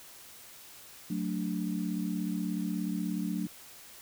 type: chord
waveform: sine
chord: D major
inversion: first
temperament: just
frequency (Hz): 183.54 / 220.2 / 293.7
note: F#3 / A3 / D4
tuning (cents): -14 / +2 / 0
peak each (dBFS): -33 / -35 / -36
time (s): 1.1-3.47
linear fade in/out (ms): 5
effects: white hiss -51 dBFS RMS until 4.01 s